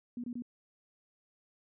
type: tone bursts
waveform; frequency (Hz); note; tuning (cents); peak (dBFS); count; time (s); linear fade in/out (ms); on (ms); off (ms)
sine; 241.9; B3; -36; -36; 3; 0.17-0.422; 2; 68; 24
effects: none